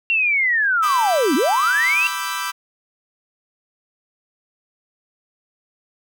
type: linear two-way sweep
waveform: sine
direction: down then up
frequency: 2757 to 236.2 to 2757 Hz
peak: -15 dBFS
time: 0.1-2.07 s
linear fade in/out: 0 ms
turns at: 1.35 s
type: chord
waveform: sawtooth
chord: E minor seventh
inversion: second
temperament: equal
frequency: 987.8 / 1174.7 / 1318.5 / 1568 Hz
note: B5 / D6 / E6 / G6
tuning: 0 / 0 / 0 / 0 cents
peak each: -25 dBFS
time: 0.82-2.52 s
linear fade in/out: 20 ms
effects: none